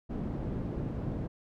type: low-pass noise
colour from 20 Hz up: white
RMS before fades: -35 dBFS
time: 0.09-1.28 s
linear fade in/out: 20 ms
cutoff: 250 Hz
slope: 12 dB/octave
effects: none